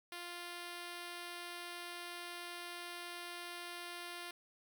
5% pulse tone, 349.2 Hz, F4, in tune, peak -33 dBFS, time 0.12-4.31 s, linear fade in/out 2 ms, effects none

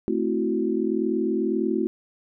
sine chord, F# half-diminished seventh, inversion first, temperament equal, 220 / 261.6 / 329.6 / 370 Hz, A3 / C4 / E4 / F#4, 0 / 0 / 0 / 0 cents, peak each -27 / -29 / -26 / -26 dBFS, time 0.08-1.87 s, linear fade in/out 0 ms, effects none

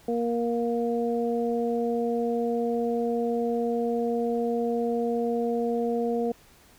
harmonic tone, 235 Hz, A#3, 14 cents sharp, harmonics 1 / 2 / 3, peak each -28 / -26 / -33 dBFS, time 0.08-6.32 s, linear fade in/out 5 ms, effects pink hiss -56 dBFS RMS until 6.78 s

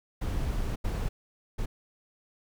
brown noise bursts at uneven times, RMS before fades -30 dBFS, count 3, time 0.21-0.76 / 0.84-1.09 / 1.58-1.66 s, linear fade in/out 10 ms, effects none

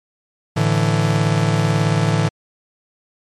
45% pulse chord, A suspended fourth, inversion none, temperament just, 110 / 146.67 / 165 Hz, A2 / D3 / E3, 0 / -2 / +2 cents, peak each -19 dBFS, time 0.56-2.29 s, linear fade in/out 10 ms, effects low-pass 8000 Hz 12 dB/octave + MP3 64 kbps

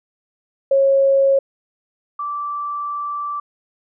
sine tone pair in turn, 546 / 1166.3 Hz, C#5 / D6, -26 / -12 cents, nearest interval octave + minor second, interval 1314 cents, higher second, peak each -11 / -22 dBFS, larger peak first, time 0.71-1.39 / 2.19-3.4 s, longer second, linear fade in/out 5 ms, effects none

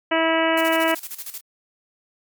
harmonic tone, 325.3 Hz, E4, 23 cents flat, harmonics 1 / 2 / 3 / 4 / 5 / 6 / 7 / 8 / 9, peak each -23 / -21 / -25 / -28 / -27 / -27 / -29 / -32 / -29 dBFS, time 0.11-0.95 s, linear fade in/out 10 ms
blue noise with tremolo, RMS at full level -32 dBFS, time 0.57-1.41 s, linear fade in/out 5 ms, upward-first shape square, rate 13 Hz, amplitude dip 75%
effects MP3 96 kbps

